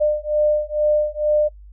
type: beating tone pair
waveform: sine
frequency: 600 / 602.2 Hz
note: D5 / D5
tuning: +37 / +43 cents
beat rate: 2.2 Hz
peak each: -19 dBFS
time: 0-1.49 s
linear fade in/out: 20 ms
effects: noise-tail reverb RT60 0.1 s tail -21 dB re dry + added 50 Hz sine -39 dBFS peak until 1.72 s